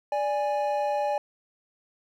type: tone pair together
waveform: triangle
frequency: 586.5 / 827 Hz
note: D5 / G#5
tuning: -2 / -8 cents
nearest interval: tritone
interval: 594 cents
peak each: -25 dBFS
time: 0.12-1.18 s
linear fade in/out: 2 ms
effects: none